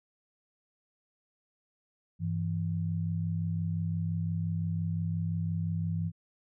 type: tone pair together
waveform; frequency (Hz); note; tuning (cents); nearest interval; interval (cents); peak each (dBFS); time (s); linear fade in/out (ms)
sine; 99.2 / 164.99; G2 / E3; +21 / +2; major sixth; 881; -32 / -31; 2.19-6.12; 50
effects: none